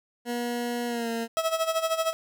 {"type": "tone with pitch glide", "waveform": "20% pulse", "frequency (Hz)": [240, 230], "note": ["B3", "A#3"], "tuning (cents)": [-49, -23], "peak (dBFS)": -23, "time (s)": [0.25, 1.28], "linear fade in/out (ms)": 50, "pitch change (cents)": -74, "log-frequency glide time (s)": [0.87, 1.09]}
{"type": "tone with tremolo", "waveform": "30% pulse", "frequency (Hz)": 649, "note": "E5", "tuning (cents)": -27, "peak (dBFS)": -19, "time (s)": [1.37, 2.13], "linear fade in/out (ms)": 0, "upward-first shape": "sine", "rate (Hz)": 13, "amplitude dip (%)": 75}
{"effects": []}